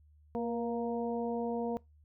harmonic tone with a mistuned harmonic, 233.1 Hz, A#3, in tune, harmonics 1 / 2 / 3 / 4, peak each -35 / -35 / -40 / -44 dBFS, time 0.35-1.77 s, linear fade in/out 0 ms, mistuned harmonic 2, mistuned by +28 cents, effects noise-tail reverb RT60 0.2 s tail -23 dB re dry + added 75 Hz sine -59 dBFS peak until 2.04 s

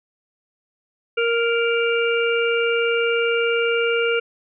harmonic tone, 466.2 Hz, A#4, in tune, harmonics 1 / 3 / 5 / 6, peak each -19 / -24 / -26 / -27 dBFS, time 1.17-4.2 s, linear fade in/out 10 ms, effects none

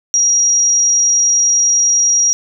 sine tone, 5710 Hz, F8, 37 cents sharp, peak -9 dBFS, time 0.14-2.33 s, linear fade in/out 0 ms, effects none

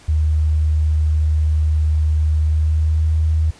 sine tone with pitch glide, 77.1 to 78.81 Hz, D#2 to D#2, -15 to +23 cents, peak -13 dBFS, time 0.08-3.51 s, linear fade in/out 10 ms, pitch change +38 cents, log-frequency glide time 2.41-3.11 s, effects pink hiss -46 dBFS RMS until 3.59 s + resampled to 22050 Hz

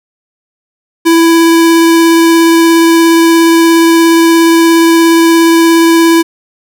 square tone with vibrato, 331.6 Hz, E4, 10 cents sharp, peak -4 dBFS, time 1.05-6.23 s, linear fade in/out 20 ms, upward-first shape sine, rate 17 Hz, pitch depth 8 cents each way, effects none

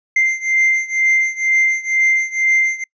triangle beating tone pair, 2089 / 2091.1 Hz, C7 / C7, -3 / -2 cents, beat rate 2.1 Hz, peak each -14 / -16 dBFS, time 0.16-2.84 s, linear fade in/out 5 ms, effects noise-tail reverb RT60 0.1 s tail -26 dB re dry + resampled to 16000 Hz

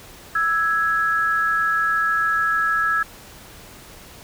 sine tone pair together, 1318.5 / 1665 Hz, E6 / G#6, 0 / +4 cents, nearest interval major third, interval 404 cents, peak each -20 dBFS, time 0.35-3.03 s, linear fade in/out 5 ms, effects pink hiss -43 dBFS RMS until 4.23 s

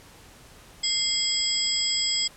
sine tone cluster, 2092 / 3303 / 4729 / 5060 / 7710 Hz, C7 / G#7 / D8 / D#8 / B8, -1 / -10 / +11 / +28 / -43 cents, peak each -35 / -28 / -33 / -26 / -29 dBFS, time 0.83-2.28 s, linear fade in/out 10 ms, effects pink hiss -50 dBFS RMS until 2.36 s + low-pass 12000 Hz 12 dB/octave

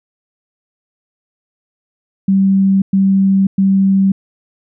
sine tone bursts, 193.8 Hz, G3, 20 cents flat, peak -8 dBFS, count 3, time 2.28-4.12 s, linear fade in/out 5 ms, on 540 ms, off 110 ms, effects none

